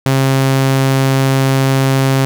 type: tone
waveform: sawtooth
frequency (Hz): 134.3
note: C3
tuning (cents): +46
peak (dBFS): -6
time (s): 0.06-2.25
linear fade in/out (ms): 0
effects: none